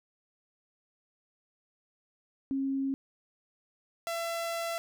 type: tone pair in turn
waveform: sine / sawtooth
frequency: 271 / 672.3 Hz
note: C#4 / E5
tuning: -39 / +34 cents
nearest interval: octave + major third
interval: 1573 cents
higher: second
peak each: -28 / -28 dBFS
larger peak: neither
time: 2.51-2.94 / 4.07-4.78 s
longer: second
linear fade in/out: 0 ms
effects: none